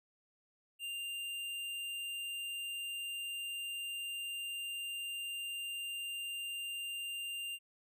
sine tone with hard clipping, 2792 Hz, F7, 1 cent flat, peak -40 dBFS, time 0.79-7.59 s, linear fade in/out 50 ms, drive 13 dB, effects none

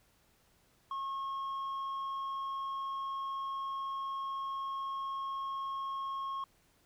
triangle tone with tanh clipping, 1086 Hz, C#6, 36 cents flat, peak -36 dBFS, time 0.91-6.44 s, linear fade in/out 2 ms, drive 8 dB, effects pink hiss -69 dBFS RMS until 6.85 s

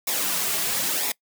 white noise with flanger, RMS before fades -25 dBFS, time 0.07-1.12 s, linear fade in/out 5 ms, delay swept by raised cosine 0.65 to 3.95 ms, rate 1 Hz, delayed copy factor -0.6, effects noise-tail reverb RT60 0.1 s tail -23 dB re dry + high-pass 150 Hz 12 dB/octave

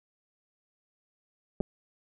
clicks, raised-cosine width 2 ms, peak -17 dBFS, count 2, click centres 1.604 / 1.609 s, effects none

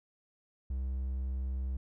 triangle tone, 65.1 Hz, C2, 8 cents flat, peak -30 dBFS, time 0.7-1.77 s, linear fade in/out 5 ms, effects none

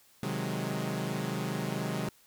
sawtooth chord, Ab dominant seventh, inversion first, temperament equal, 130.81 / 155.56 / 185 / 207.7 Hz, C3 / Eb3 / Gb3 / Ab3, 0 / 0 / 0 / 0 cents, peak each -33 dBFS, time 0.23-2.09 s, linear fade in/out 2 ms, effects white hiss -62 dBFS RMS until 2.26 s

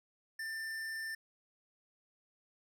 triangle tone with hard clipping, 1786 Hz, A6, 25 cents sharp, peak -40 dBFS, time 0.39-1.15 s, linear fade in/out 5 ms, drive 17 dB, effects none

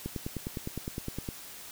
click train, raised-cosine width 3 ms, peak -21 dBFS, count 13, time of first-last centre 0.06-1.288 s, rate 9.77 Hz, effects white hiss -46 dBFS RMS until 1.71 s

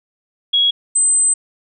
sine tone pair in turn, 3322 / 8142 Hz, G#7 / C9, 0 / -48 cents, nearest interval octave + major third, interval 1552 cents, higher second, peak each -11 dBFS, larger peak neither, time 0.53-0.71 / 0.95-1.34 s, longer second, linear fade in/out 10 ms, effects none

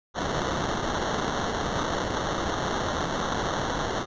white noise with sample-and-hold, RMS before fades -28 dBFS, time 0.14-4.06 s, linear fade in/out 50 ms, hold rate 2450 Hz, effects resampled to 16000 Hz

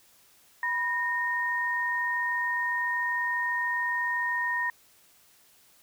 sine tone pair together, 979.5 / 1847 Hz, B5 / A#6, -15 / -16 cents, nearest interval major seventh, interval 1099 cents, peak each -31 / -27 dBFS, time 0.63-4.7 s, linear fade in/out 2 ms, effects white hiss -60 dBFS RMS until 5.82 s

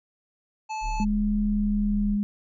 harmonic tone, 869 Hz, A5, 22 cents flat, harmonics 1 / 3 / 5 / 7 / 8, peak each -29 / -39 / -47 / -50 / -48 dBFS, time 0.69-1.05 s, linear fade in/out 20 ms
triangle tone, 35.93 Hz, D1, 37 cents flat, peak -25 dBFS, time 0.81-2.18 s, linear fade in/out 50 ms
sine tone with pitch glide, 208.1 to 204.9 Hz, G#3 to G#3, +4 to -23 cents, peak -22 dBFS, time 1-2.23 s, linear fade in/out 0 ms, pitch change -27 cents, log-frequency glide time 1.42-2.07 s
effects none

